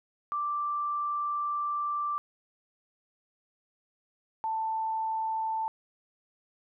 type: tone pair in turn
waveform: sine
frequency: 1174.7 / 885.9 Hz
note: D6 / A5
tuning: 0 / +12 cents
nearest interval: perfect fourth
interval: 488 cents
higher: first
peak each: -28 dBFS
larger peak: neither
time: 0.32-2.18 / 4.44-5.68 s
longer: first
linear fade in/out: 0 ms
effects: none